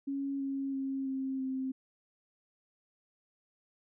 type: tone with pitch steps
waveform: sine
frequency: 276.5 / 273 / 269.6 / 266.2 / 262.8 Hz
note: C#4 / C#4 / C#4 / C4 / C4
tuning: -4 / -26 / -48 / +30 / +8 cents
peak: -32 dBFS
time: 0.07-1.72 s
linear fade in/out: 10 ms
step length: 330 ms
effects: none